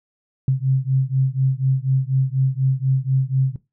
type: beating tone pair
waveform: sine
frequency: 130.81 / 134.91 Hz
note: C3 / C#3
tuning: 0 / -47 cents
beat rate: 4.1 Hz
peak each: -19 dBFS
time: 0.48-3.56 s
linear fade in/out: 2 ms
effects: noise-tail reverb RT60 0.2 s tail -17 dB re dry

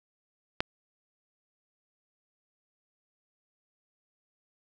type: click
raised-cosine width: 0.3 ms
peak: -10 dBFS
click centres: 0.605 s
effects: none

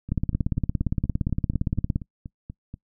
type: two click trains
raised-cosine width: 5 ms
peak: -11 / -23 dBFS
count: 33 / 12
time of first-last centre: 0.12-1.959 / 0.09-2.741 s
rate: 17.4 / 4.15 Hz
effects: noise-tail reverb RT60 0.1 s tail -23 dB re dry

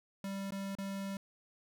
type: tone with dropouts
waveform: square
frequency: 196 Hz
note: G3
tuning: in tune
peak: -38 dBFS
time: 0.24-1.17 s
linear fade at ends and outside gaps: 2 ms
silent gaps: 0.507-0.521 / 0.752-0.785 s
effects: none

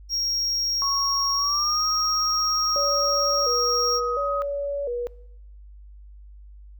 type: tone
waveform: triangle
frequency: 5588 Hz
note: F8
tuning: in tune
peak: -21 dBFS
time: 0.09-4.01 s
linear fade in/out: 50 ms
type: tone with pitch glide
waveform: sine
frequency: 1108.7 to 1258.9 Hz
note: C#6 to D#6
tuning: 0 to +20 cents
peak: -25 dBFS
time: 0.82-4.42 s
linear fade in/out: 0 ms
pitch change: +220 cents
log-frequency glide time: 1.34-1.85 s
type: tone with vibrato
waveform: sine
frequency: 523.3 Hz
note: C5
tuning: in tune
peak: -25 dBFS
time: 2.76-5.07 s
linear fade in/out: 0 ms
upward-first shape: square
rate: 0.71 Hz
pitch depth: 140 cents each way
effects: noise-tail reverb RT60 0.8 s tail -22 dB re dry + added 50 Hz sine -42 dBFS peak until 6.79 s

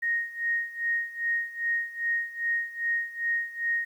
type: tone with tremolo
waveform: sine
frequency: 1864.7 Hz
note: A#6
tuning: in tune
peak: -23 dBFS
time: 0.02-3.85 s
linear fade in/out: 10 ms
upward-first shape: sine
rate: 2.5 Hz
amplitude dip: 85%
effects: 10-bit

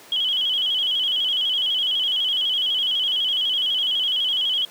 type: tone with vibrato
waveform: sine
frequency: 3136 Hz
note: G7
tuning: in tune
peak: -19 dBFS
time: 0.12-4.65 s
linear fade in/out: 2 ms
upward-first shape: square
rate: 12 Hz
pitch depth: 69 cents each way
effects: pink hiss -45 dBFS RMS until 4.7 s + high-pass 300 Hz 12 dB/octave

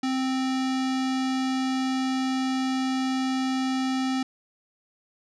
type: tone with low-pass filter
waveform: square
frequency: 261.6 Hz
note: C4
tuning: in tune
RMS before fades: -26 dBFS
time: 0.03-4.23 s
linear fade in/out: 5 ms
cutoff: 5500 Hz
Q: 1.3
effects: none

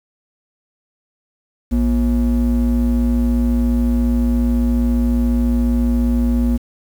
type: ring-modulated tone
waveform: triangle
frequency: 148.5 Hz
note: D3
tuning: 20 cents sharp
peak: -8 dBFS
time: 1.71-6.58 s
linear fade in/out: 20 ms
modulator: 91.3 Hz
effects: 7-bit

